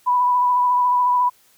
sine tone with vibrato, 987.8 Hz, B5, in tune, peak -14 dBFS, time 0.06-1.3 s, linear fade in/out 20 ms, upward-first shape sine, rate 14 Hz, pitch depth 20 cents each way, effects white hiss -56 dBFS RMS until 1.57 s

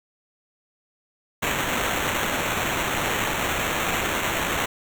white noise with sample-and-hold, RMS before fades -25 dBFS, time 1.42-4.66 s, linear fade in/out 10 ms, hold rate 4900 Hz, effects none

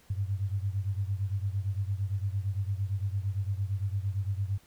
sine beating tone pair, 95.9 / 104.7 Hz, G2 / G#2, -37 / +15 cents, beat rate 8.8 Hz, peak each -30 / -33 dBFS, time 0.1-4.58 s, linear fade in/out 5 ms, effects pink hiss -61 dBFS RMS until 4.66 s

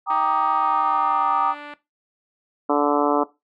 sine chord, Eb major seventh, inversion first, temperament equal, 784 / 932.3 / 1174.7 / 1244.5 Hz, G5 / Bb5 / D6 / Eb6, 0 / 0 / 0 / 0 cents, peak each -23 dBFS, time 0.06-1.55 s, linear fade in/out 50 ms
5% pulse tone with pitch glide, 315.8 to 293 Hz, D#4 to D4, +26 to -4 cents, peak -21 dBFS, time 0.1-1.74 s, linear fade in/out 2 ms, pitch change -130 cents, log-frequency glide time 0.55-1.38 s
harmonic tone, 145.7 Hz, D3, 13 cents flat, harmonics 2 / 3 / 4 / 5 / 6 / 7 / 8 / 9, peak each -21 / -23 / -24 / -25 / -26 / -26 / -27 / -28 dBFS, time 2.69-3.24 s, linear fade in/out 10 ms
effects noise-tail reverb RT60 0.2 s tail -17 dB re dry + low-pass 2000 Hz 12 dB/octave

